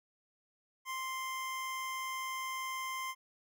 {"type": "tone", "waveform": "25% pulse", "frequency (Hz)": 1046.5, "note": "C6", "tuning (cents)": 0, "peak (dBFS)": -33, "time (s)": [0.85, 3.15], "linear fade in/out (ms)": 50, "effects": []}